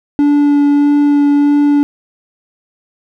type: tone with vibrato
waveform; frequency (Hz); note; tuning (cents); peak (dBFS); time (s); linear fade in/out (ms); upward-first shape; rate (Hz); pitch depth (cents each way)
triangle; 288.8; D4; -29; -5; 0.19-1.83; 0; sine; 1.6; 9
effects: none